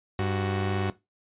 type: tone pair together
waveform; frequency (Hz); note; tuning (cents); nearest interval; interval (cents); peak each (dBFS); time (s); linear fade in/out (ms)
sawtooth; 98.2 / 371; G2 / F#4; +4 / +5; octave + major seventh; 2301; -23 / -26; 0.19-0.9; 0
effects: noise-tail reverb RT60 0.2 s tail -17 dB re dry + resampled to 8000 Hz